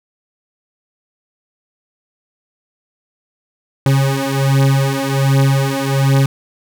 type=beating tone pair; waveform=40% pulse; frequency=135.8 / 137.1 Hz; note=C#3 / C#3; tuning=-35 / -19 cents; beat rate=1.3 Hz; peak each=-14 dBFS; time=3.86-6.26 s; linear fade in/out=2 ms; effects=none